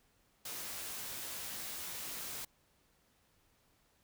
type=noise with comb filter; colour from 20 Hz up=white; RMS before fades=-43 dBFS; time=0.45-2.45 s; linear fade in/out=5 ms; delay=17 ms; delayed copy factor=+0.5; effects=pink hiss -72 dBFS RMS until 4.03 s